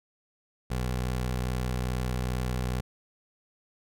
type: tone with vibrato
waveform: 20% pulse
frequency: 62.4 Hz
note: B1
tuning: 19 cents sharp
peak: -23 dBFS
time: 0.7-2.81 s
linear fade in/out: 10 ms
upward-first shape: triangle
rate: 5.4 Hz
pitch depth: 9 cents each way
effects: none